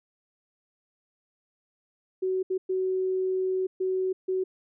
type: tone bursts at uneven times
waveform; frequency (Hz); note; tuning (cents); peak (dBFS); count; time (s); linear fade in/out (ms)
sine; 374.6; F#4; +21; -24; 5; 2.22-2.43 / 2.5-2.58 / 2.69-3.67 / 3.8-4.13 / 4.28-4.44; 10
effects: none